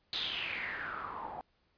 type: noise with low-pass filter sweep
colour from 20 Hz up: white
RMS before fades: -39 dBFS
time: 0.13-1.41 s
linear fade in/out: 0 ms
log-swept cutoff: 4000 to 750 Hz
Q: 6.7
effects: pink hiss -74 dBFS RMS until 1.77 s + resampled to 11025 Hz